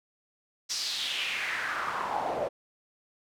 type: noise with band-pass filter sweep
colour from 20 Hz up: pink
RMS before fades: -32 dBFS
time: 0.69-2.49 s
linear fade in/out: 20 ms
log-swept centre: 5500 to 560 Hz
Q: 3.6
effects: none